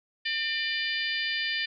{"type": "harmonic tone with a mistuned harmonic", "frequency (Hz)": 595, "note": "D5", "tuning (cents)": 22, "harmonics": [3, 4, 5, 6, 7, 8], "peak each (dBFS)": [-31, -34, -34, -36, -40, -36], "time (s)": [0.25, 1.66], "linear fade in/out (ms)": 10, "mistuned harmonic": 3, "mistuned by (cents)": 21, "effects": []}